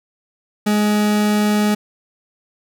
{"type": "tone", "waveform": "40% pulse", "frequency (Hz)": 209.5, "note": "G#3", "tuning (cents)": 15, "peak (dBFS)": -13, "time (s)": [0.66, 1.75], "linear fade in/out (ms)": 10, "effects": []}